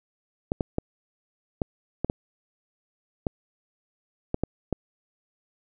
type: clicks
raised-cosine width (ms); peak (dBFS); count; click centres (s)
2; -11; 10; 0.519 / 0.608 / 0.784 / 1.618 / 2.046 / 2.099 / 3.268 / 4.344 / 4.436 / 4.727
effects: none